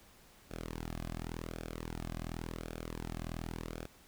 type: tone with flanger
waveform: sawtooth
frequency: 41 Hz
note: E1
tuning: 9 cents flat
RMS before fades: -42 dBFS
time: 0.5-3.87 s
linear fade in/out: 20 ms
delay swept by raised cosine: 1 to 2.2 ms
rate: 0.9 Hz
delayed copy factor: -0.7
effects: pink hiss -61 dBFS RMS until 4.07 s